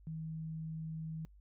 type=tone; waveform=sine; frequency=159.6 Hz; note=D#3; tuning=44 cents sharp; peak=-39 dBFS; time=0.07-1.25 s; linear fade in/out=0 ms; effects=noise-tail reverb RT60 0.1 s tail -26 dB re dry + added 50 Hz sine -57 dBFS peak until 1.4 s